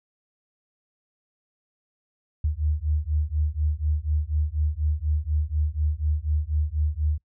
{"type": "beating tone pair", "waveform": "sine", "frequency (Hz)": [74, 78.1], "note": ["D2", "D#2"], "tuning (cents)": [14, 7], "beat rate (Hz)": 4.1, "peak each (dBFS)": [-25, -25], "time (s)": [2.44, 7.18], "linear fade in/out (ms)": 5, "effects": ["noise-tail reverb RT60 0.1 s tail -24 dB re dry"]}